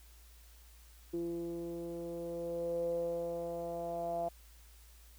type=tone with low-pass filter sweep; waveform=10% pulse; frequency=170 Hz; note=F3; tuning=46 cents flat; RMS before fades=-38 dBFS; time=1.13-4.29 s; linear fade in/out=10 ms; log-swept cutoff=360 to 680 Hz; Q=8.4; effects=added 57 Hz sine -56 dBFS peak until 5.18 s + white hiss -63 dBFS RMS until 5.18 s